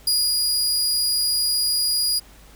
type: tone with ADSR envelope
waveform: sawtooth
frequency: 4881 Hz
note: D#8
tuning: 34 cents flat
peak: -14 dBFS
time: 0.07-2.2 s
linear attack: 4 ms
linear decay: 250 ms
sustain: -2 dB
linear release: 20 ms
effects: added 50 Hz sine -48 dBFS peak until 2.55 s + pink hiss -50 dBFS RMS until 2.55 s